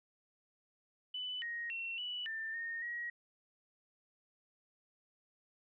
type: tone with pitch steps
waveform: sine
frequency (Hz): 2995 / 1876 / 2717 / 2955 / 1787 / 1841 / 1901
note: F#7 / A#6 / F7 / F#7 / A6 / A#6 / A#6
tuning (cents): +20 / +11 / -48 / -3 / +26 / -22 / +33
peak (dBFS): -38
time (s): 1.14-3.1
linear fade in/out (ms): 5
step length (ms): 280
effects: none